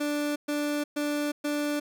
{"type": "tone bursts", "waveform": "30% pulse", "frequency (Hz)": 293.7, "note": "D4", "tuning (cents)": 0, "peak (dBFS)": -24, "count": 4, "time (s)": [0, 1.8], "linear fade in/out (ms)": 10, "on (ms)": 360, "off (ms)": 120, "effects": []}